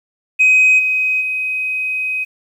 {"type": "tone with level steps", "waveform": "sine", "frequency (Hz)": 2520, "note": "D#7", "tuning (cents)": 21, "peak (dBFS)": [-6, -13, -17], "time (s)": [0.39, 2.25], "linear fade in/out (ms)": 20, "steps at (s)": [0.78, 1.2], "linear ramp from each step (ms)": 20, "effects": ["tanh soft clip ceiling -5 dBFS", "8-bit"]}